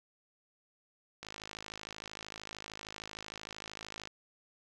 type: click train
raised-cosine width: 0.2 ms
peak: -25 dBFS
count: 152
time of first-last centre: 1.23-4.074 s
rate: 53.1 Hz
effects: none